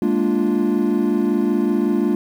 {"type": "chord", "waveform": "triangle", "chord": "Bb dominant seventh", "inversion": "third", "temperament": "equal", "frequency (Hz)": [207.7, 233.1, 293.7, 349.2], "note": ["Ab3", "Bb3", "D4", "F4"], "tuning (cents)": [0, 0, 0, 0], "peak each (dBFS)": -19, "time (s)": [0.02, 2.15], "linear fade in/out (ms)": 2, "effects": ["tanh soft clip ceiling -5 dBFS", "8-bit"]}